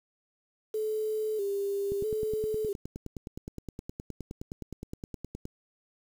sine tone with vibrato, 415.3 Hz, G#4, in tune, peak -28 dBFS, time 0.74-2.73 s, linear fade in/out 5 ms, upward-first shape square, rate 0.77 Hz, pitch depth 68 cents each way
click train, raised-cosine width 3 ms, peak -25 dBFS, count 35, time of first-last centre 1.92-5.454 s, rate 9.62 Hz
effects 8-bit

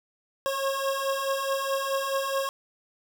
25% pulse beating tone pair, 541 / 545.7 Hz, C#5 / C#5, -42 / -27 cents, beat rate 4.7 Hz, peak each -27 / -24 dBFS, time 0.46-2.49 s, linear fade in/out 0 ms, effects none

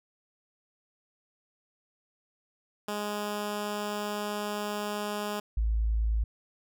10% pulse / sine tone pair in turn, 207.7 / 54.9 Hz, G#3 / A1, 0 / -3 cents, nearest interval octave + major seventh, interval 2303 cents, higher first, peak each -23 / -24 dBFS, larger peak first, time 2.88-5.4 / 5.57-6.24 s, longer first, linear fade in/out 5 ms, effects none

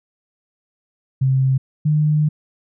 sine tone pair in turn, 132.6 / 151.6 Hz, C3 / D#3, +23 / -45 cents, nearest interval major second, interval 232 cents, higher second, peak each -13 dBFS, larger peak neither, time 1.21-1.58 / 1.85-2.29 s, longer second, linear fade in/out 10 ms, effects none

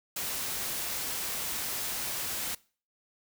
white noise, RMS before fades -34 dBFS, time 0.16-2.55 s, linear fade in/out 5 ms, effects noise-tail reverb RT60 0.4 s tail -22 dB re dry

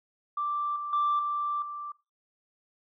sine tone with level steps, 1174.7 Hz, D6, in tune, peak -27 / -32 / -22 / -27 / -35 dBFS, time 0.37-1.92 s, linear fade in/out 5 ms, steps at 0.76 / 0.93 / 1.19 / 1.62 s, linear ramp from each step 2 ms, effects noise-tail reverb RT60 0.3 s tail -21 dB re dry + tanh soft clip ceiling -20 dBFS

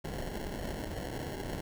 pink noise with sample-and-hold, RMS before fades -38 dBFS, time 0.04-1.61 s, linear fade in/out 10 ms, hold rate 1225 Hz, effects none

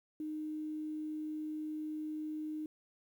sine tone with quantisation, 307.9 Hz, D#4, 18 cents flat, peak -37 dBFS, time 0.2-2.66 s, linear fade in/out 2 ms, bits 11, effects none

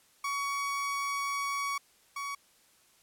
30% pulse tone pair in turn, 1124 / 1124 Hz, C#6 / C#6, +24 / +24 cents, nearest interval unison, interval 0 cents, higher neither, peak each -28 / -32 dBFS, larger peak first, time 0.24-1.78 / 2.16-2.35 s, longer first, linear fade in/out 5 ms, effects white hiss -64 dBFS RMS until 3.02 s + low-pass 12000 Hz 12 dB/octave

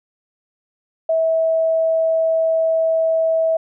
sine tone, 649 Hz, E5, 27 cents flat, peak -14 dBFS, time 1.09-3.57 s, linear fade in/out 5 ms, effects none

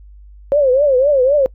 sine tone with vibrato, 545 Hz, C#5, 29 cents flat, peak -9 dBFS, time 0.52-1.46 s, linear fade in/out 0 ms, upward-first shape triangle, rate 3.9 Hz, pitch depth 180 cents each way, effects noise-tail reverb RT60 0.1 s tail -24 dB re dry + added 50 Hz sine -37 dBFS peak until 1.54 s

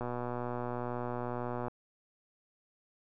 click train, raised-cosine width 1 ms, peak -23 dBFS, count 205, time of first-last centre 0.01-1.682 s, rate 122 Hz, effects none

